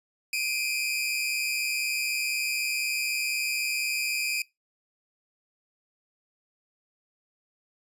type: tone pair together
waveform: sawtooth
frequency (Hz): 2378 / 2518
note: D7 / D#7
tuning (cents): +21 / +20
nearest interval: minor second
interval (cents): 99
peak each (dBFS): -26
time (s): 0.33-4.42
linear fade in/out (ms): 2
effects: noise-tail reverb RT60 0.2 s tail -23 dB re dry + resampled to 32000 Hz